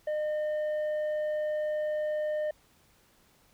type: tone with tanh clipping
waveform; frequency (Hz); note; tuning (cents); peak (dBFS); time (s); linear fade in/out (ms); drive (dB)
triangle; 608; D#5; -40; -29; 0.07-2.51; 5; 9
effects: pink hiss -64 dBFS RMS until 3.53 s